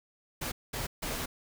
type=noise bursts at uneven times; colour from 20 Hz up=pink; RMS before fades=-35 dBFS; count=3; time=0.41-0.52 / 0.73-0.87 / 1.02-1.26 s; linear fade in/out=10 ms; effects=none